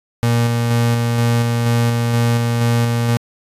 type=tone with tremolo; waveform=35% pulse; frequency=117.9 Hz; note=A#2; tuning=20 cents sharp; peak=-11 dBFS; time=0.23-3.17 s; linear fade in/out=0 ms; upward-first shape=square; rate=2.1 Hz; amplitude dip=25%; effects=resampled to 32000 Hz